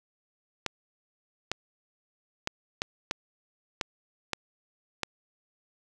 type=clicks; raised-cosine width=0.2 ms; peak=-11 dBFS; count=8; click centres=0.663 / 1.516 / 2.474 / 2.819 / 3.111 / 3.812 / 4.333 / 5.033 s; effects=none